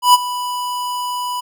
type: tone with ADSR envelope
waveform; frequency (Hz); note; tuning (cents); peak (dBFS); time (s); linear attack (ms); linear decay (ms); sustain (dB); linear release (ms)
square; 987.8; B5; 0; -5; 0.02-1.41; 120; 27; -16; 15
effects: none